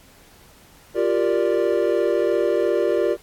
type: chord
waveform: triangle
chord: G minor seventh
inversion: third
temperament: equal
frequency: 349.2 / 392 / 466.2 / 587.3 Hz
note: F4 / G4 / Bb4 / D5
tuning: 0 / 0 / 0 / 0 cents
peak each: -21 dBFS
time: 0.94-3.17 s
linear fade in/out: 50 ms
effects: pink hiss -51 dBFS RMS until 3.22 s + AAC 64 kbps